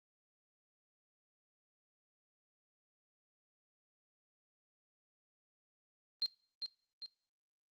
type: tone with echo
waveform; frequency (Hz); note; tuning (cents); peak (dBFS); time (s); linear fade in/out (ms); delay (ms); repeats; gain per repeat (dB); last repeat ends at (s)
sine; 4186; C8; 0; -31; 6.22-6.26; 0; 400; 2; -6; 7.06
effects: noise-tail reverb RT60 0.4 s tail -20 dB re dry + Opus 32 kbps